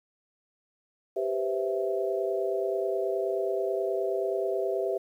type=chord; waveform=sine; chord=C major seventh; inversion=second; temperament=equal; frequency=392 / 493.9 / 523.3 / 659.3 Hz; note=G4 / B4 / C5 / E5; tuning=0 / 0 / 0 / 0 cents; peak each=-29 / -35 / -34 / -31 dBFS; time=1.16-4.98 s; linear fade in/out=10 ms; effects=10-bit